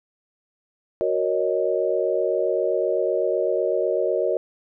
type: chord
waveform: sine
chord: D# minor seventh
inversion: first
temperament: equal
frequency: 370 / 466.2 / 554.4 / 622.3 Hz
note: F#4 / A#4 / C#5 / D#5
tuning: 0 / 0 / 0 / 0 cents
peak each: -25 dBFS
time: 1.01-4.37 s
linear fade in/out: 0 ms
effects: none